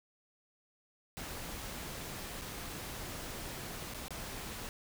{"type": "noise with dropouts", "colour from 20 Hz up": "pink", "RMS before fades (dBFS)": -43, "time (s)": [1.17, 4.69], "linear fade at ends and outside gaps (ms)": 0, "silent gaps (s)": [[2.413, 2.418], [3.938, 3.945], [4.082, 4.106]], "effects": []}